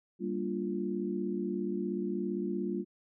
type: chord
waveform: sine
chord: G minor seventh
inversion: none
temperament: equal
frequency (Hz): 196 / 233.1 / 293.7 / 349.2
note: G3 / Bb3 / D4 / F4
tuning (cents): 0 / 0 / 0 / 0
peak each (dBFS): -35 / -38 / -40 / -35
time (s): 0.19-2.85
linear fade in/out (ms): 50
effects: none